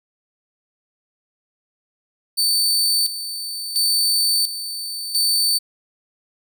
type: tone with tremolo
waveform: sawtooth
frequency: 4546 Hz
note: C#8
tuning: 43 cents sharp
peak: -13 dBFS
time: 2.37-5.59 s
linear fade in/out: 20 ms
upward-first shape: square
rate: 0.72 Hz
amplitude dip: 70%
effects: none